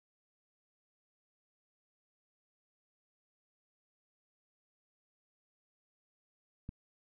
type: click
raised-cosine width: 5 ms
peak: -29 dBFS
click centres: 6.691 s
effects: none